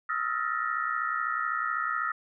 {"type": "tone cluster", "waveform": "sine", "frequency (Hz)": [1265, 1337, 1393, 1783, 1894], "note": ["D#6", "E6", "F6", "A6", "A#6"], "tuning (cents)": [28, 24, -5, 22, 27], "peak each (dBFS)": [-31, -34, -33, -37, -37], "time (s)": [0.09, 2.12], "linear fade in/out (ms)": 5, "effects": []}